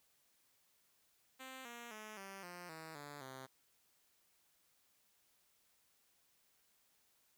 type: tone with pitch steps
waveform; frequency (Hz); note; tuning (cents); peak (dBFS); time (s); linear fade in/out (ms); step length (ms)
5% pulse; 261.6 / 237.1 / 215 / 194.85 / 176.63 / 160.11 / 145.13 / 131.56; C4 / A#3 / A3 / G3 / F3 / D#3 / D3 / C3; 0 / +30 / -40 / -10 / +20 / +50 / -20 / +10; -38; 1.39-3.47; 20; 260
effects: white hiss -75 dBFS RMS until 7.37 s